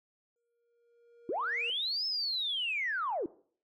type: tone with exponential growth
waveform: triangle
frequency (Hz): 471.6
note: A#4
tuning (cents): +20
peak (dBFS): -39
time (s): 0.36-1.7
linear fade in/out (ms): 1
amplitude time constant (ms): 290
type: linear two-way sweep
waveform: sine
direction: up then down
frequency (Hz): 293.7 to 5274 to 293.7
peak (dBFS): -30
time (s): 1.29-3.26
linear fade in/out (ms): 2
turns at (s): 2.06
effects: noise-tail reverb RT60 0.5 s tail -19 dB re dry + tanh soft clip ceiling -23 dBFS